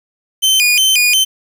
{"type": "tone with vibrato", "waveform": "sawtooth", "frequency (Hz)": 2750, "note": "F7", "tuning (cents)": -27, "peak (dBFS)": -6, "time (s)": [0.42, 1.25], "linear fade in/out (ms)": 20, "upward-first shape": "square", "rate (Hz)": 2.8, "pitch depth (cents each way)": 200, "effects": ["7-bit"]}